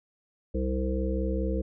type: harmonic tone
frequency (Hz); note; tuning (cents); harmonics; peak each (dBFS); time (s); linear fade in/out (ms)
64.8; C2; -16; 1 / 3 / 5 / 7 / 8; -28 / -33 / -34 / -35 / -35; 0.54-1.62; 10
effects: none